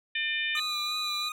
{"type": "harmonic tone", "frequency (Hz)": 600, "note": "D5", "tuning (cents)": 37, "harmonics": [3, 4, 5, 6], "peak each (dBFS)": [-32, -31, -35, -35], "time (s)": [0.15, 0.6], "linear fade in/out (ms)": 5}
{"type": "tone with vibrato", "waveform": "25% pulse", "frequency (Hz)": 1219, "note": "D#6", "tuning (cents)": -36, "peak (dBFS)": -30, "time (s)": [0.55, 1.32], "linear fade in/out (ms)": 2, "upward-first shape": "sine", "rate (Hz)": 2.9, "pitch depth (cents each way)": 27}
{"type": "tone", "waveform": "sine", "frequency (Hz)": 3951, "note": "B7", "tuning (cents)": 0, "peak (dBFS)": -30, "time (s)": [0.57, 1.29], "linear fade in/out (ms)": 5}
{"effects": []}